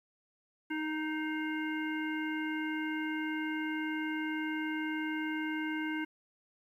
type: harmonic tone with a mistuned harmonic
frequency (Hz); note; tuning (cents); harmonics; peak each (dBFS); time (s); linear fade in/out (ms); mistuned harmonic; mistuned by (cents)
311.1; D#4; 0; 1 / 3 / 5 / 7 / 9; -34 / -44 / -40 / -42 / -48; 0.7-6.05; 10; 7; -36
effects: 11-bit